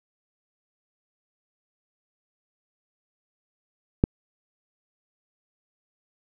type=click; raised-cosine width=3 ms; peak=-4 dBFS; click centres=4.039 s; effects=none